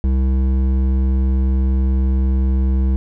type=tone with hard clipping; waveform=sine; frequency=65.41 Hz; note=C2; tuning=in tune; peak=-15 dBFS; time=0.04-2.96 s; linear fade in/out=0 ms; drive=10 dB; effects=none